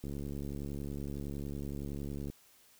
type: click train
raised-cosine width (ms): 3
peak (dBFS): -28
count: 161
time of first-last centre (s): 0.04-2.3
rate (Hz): 70.8
effects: white hiss -63 dBFS RMS until 2.79 s